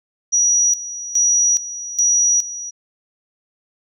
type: tone with tremolo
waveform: sine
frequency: 5810 Hz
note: F#8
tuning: 32 cents flat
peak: -12 dBFS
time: 0.32-2.71 s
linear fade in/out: 20 ms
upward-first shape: square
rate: 1.2 Hz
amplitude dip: 80%
effects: none